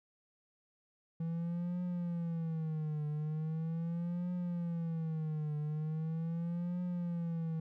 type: tone with vibrato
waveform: triangle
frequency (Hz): 163.5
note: E3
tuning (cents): -14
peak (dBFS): -32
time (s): 1.2-7.6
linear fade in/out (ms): 5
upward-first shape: triangle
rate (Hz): 0.4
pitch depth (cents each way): 160
effects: none